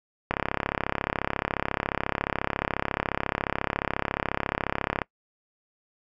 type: click train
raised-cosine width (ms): 0.5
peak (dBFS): -9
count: 162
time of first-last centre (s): 0.31-5.018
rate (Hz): 34.2
effects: noise-tail reverb RT60 0.1 s tail -24 dB re dry